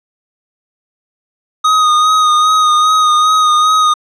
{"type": "tone with vibrato", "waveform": "square", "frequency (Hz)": 1244.5, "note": "D#6", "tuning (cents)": 0, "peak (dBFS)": -8, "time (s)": [1.64, 3.94], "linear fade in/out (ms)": 10, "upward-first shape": "sine", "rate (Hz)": 2.5, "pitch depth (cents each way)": 28, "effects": ["low-pass 6000 Hz 12 dB/octave"]}